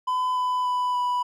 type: tone with pitch steps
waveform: triangle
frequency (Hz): 1009 / 1001.5 / 994 / 986.5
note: B5 / B5 / B5 / B5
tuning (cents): +37 / +24 / +11 / -2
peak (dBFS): -20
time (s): 0.07-1.23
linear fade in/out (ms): 10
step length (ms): 290
effects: none